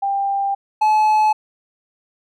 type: tone pair in turn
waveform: sine / triangle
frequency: 793 / 858.6 Hz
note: G5 / A5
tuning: +20 / -43 cents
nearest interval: minor second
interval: 137 cents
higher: second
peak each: -17 / -10 dBFS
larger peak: second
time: 0.02-0.55 / 0.81-1.33 s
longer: first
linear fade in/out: 10 ms
effects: none